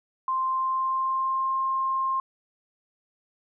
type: tone with pitch glide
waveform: sine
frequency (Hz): 1046.5 to 1061.1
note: C6 to C6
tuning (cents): 0 to +24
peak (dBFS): -23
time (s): 0.28-2.2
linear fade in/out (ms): 2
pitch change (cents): +24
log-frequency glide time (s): 0.47-1.59
effects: none